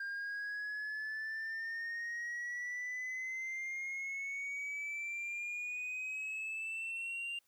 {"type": "exponential sweep", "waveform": "sine", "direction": "up", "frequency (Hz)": [1600, 2794], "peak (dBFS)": -35, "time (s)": [0, 7.39], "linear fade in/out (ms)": 5, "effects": ["tanh soft clip ceiling -37 dBFS", "white hiss -75 dBFS RMS until 7.47 s"]}